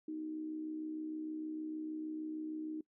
sine tone with amplitude modulation, 311.1 Hz, D#4, in tune, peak -36 dBFS, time 0.08-2.81 s, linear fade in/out 5 ms, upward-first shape sine, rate 66.5 Hz, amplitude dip 50%, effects noise-tail reverb RT60 0.1 s tail -22 dB re dry

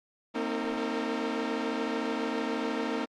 sawtooth tone cluster, 230.9 / 264.2 / 314.3 / 454.7 Hz, A#3 / C4 / D#4 / A#4, -16 / +17 / +18 / -43 cents, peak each -31 dBFS, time 0.34-3.06 s, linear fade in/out 20 ms, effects low-pass 4000 Hz 12 dB/octave + Opus 48 kbps

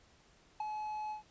triangle tone with ADSR envelope, 853 Hz, G#5, 46 cents sharp, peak -30 dBFS, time 0.6-1.23 s, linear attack 4 ms, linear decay 15 ms, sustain -5 dB, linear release 120 ms, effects pink hiss -65 dBFS RMS until 1.3 s + resampled to 16000 Hz

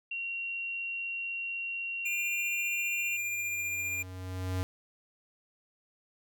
sine tone, 2748 Hz, F7, 29 cents flat, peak -33 dBFS, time 0.11-3.17 s, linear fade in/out 5 ms
square tone with tremolo, 2400 Hz, D7, 37 cents sharp, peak -31 dBFS, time 2.05-4.03 s, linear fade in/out 10 ms, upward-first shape triangle, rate 15 Hz, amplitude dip 25%
square tone with exponential growth, 92.5 Hz, F#2, in tune, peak -29 dBFS, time 2.97-4.63 s, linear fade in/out 0 ms, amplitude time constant 360 ms
effects none

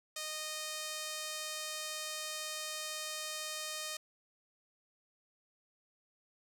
sawtooth tone with band-pass filter, 618 Hz, D#5, 12 cents flat, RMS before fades -41 dBFS, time 0.16-3.97 s, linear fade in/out 5 ms, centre 6900 Hz, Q 0.72, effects none

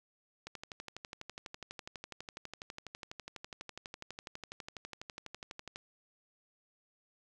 click train, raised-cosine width 0.2 ms, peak -26 dBFS, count 65, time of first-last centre 0.47-5.759 s, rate 12.1 Hz, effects none

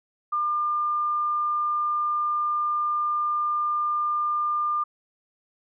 sine tone, 1200 Hz, D6, 37 cents sharp, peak -22 dBFS, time 0.32-4.84 s, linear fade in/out 10 ms, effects none

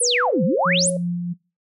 sine exponential two-way sweep, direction down then up, 11000 to 151.1 to 11000 Hz, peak -17 dBFS, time 0-0.9 s, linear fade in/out 5 ms, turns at 0.44 s
sine tone with pitch glide, 485.8 to 548.5 Hz, B4 to C#5, -29 to -18 cents, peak -22 dBFS, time 0.01-0.97 s, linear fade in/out 5 ms, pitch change +211 cents, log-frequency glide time 0.14-0.69 s
sine tone with tremolo, 174.61 Hz, F3, in tune, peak -20 dBFS, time 0.65-1.34 s, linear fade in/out 20 ms, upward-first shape sine, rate 3 Hz, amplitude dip 35%
effects noise-tail reverb RT60 0.3 s tail -23 dB re dry

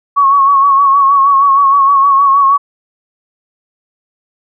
sine tone with vibrato, 1108.7 Hz, C#6, in tune, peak -5 dBFS, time 0.16-2.58 s, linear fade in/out 20 ms, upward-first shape sine, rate 6.4 Hz, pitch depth 45 cents each way, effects none

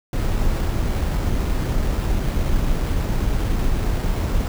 brown noise with sample-and-hold, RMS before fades -20 dBFS, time 0.13-4.48 s, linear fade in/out 2 ms, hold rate 6300 Hz, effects none

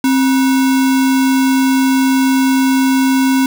sine tone with sample-and-hold, 264.5 Hz, C4, 19 cents sharp, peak -9 dBFS, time 0.04-3.46 s, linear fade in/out 2 ms, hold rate 1225 Hz, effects none

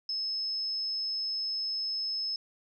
sine tone, 5200 Hz, E8, 24 cents flat, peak -30 dBFS, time 0.09-2.36 s, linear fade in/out 2 ms, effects none

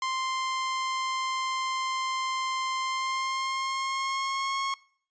sawtooth tone with pitch glide, 1046.5 to 1089.7 Hz, C6 to C#6, 0 to -30 cents, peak -24 dBFS, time 0.02-4.74 s, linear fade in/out 2 ms, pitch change +70 cents, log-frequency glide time 2.8-4.59 s, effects noise-tail reverb RT60 0.5 s tail -21 dB re dry + resampled to 16000 Hz

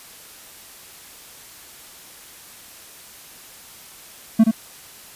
triangle tone with echo, 222.6 Hz, A3, 20 cents sharp, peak -6 dBFS, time 4.39-4.44 s, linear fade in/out 10 ms, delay 73 ms, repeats 1, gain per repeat -5 dB, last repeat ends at 4.513 s, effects white hiss -43 dBFS RMS until 5.15 s + resampled to 32000 Hz

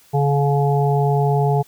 harmonic tone, 141.7 Hz, C#3, 38 cents sharp, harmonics 1 / 3 / 5 / 6, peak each -16 / -21 / -23 / -24 dBFS, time 0.13-1.63 s, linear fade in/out 20 ms, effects white hiss -52 dBFS RMS until 1.67 s

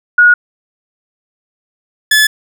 sine / sawtooth tone pair in turn, 1449 / 1723.2 Hz, F#6 / A6, -37 / -37 cents, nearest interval minor third, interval 300 cents, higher second, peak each -3 dBFS, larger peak neither, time 0.18-0.34 / 2.11-2.27 s, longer neither, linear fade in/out 5 ms, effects none

